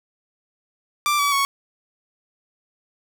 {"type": "tone with pitch steps", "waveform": "sawtooth", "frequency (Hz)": [1178, 1143.8, 1110.6], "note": ["D6", "D6", "C#6"], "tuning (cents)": [5, -46, 3], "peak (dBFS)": -14, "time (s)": [1.06, 1.45], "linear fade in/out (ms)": 0, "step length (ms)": 130, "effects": []}